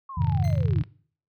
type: linear sweep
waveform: sine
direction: down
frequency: 1108.7 to 274.1 Hz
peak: -35 dBFS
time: 0.09-0.82 s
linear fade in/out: 5 ms
type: chord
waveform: sine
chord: F minor seventh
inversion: none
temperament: equal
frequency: 87.31 / 103.83 / 130.81 / 155.56 Hz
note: F2 / Ab2 / C3 / Eb3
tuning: 0 / 0 / 0 / 0 cents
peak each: -26 dBFS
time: 0.17-0.83 s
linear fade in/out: 10 ms
type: click train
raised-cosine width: 0.3 ms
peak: -28 dBFS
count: 25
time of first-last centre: 0.22-0.837 s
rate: 38.9 Hz
type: tone with exponential decay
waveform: 20% pulse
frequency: 2074 Hz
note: C7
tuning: 16 cents flat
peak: -36 dBFS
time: 0.44-0.73 s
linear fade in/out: 1 ms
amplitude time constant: 63 ms
effects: noise-tail reverb RT60 0.5 s tail -22 dB re dry